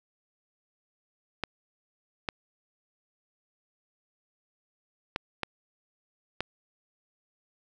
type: clicks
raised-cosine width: 0.3 ms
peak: -13 dBFS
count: 5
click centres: 1.437 / 2.288 / 5.161 / 5.433 / 6.406 s
effects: none